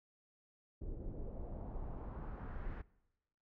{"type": "noise with low-pass filter sweep", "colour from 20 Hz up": "brown", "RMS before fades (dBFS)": -44, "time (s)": [0.81, 2.82], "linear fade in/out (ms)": 10, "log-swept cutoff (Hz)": [390, 1800], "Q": 1.9, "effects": ["noise-tail reverb RT60 1.0 s tail -22 dB re dry"]}